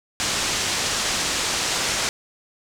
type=low-pass noise; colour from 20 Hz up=white; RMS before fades=-24 dBFS; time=0.2-2.09 s; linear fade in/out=0 ms; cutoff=7500 Hz; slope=24 dB/octave; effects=none